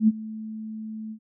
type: tone with ADSR envelope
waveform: sine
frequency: 218.3 Hz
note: A3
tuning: 13 cents flat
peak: -12 dBFS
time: 0-1.19 s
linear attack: 80 ms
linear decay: 33 ms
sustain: -20 dB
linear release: 77 ms
effects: none